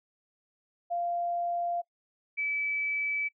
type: tone pair in turn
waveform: sine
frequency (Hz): 694 / 2301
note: F5 / D7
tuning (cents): -11 / -36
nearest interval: octave + major sixth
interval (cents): 2075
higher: second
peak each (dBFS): -28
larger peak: neither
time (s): 0.9-1.82 / 2.37-3.29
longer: neither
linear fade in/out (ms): 20
effects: noise-tail reverb RT60 0.1 s tail -22 dB re dry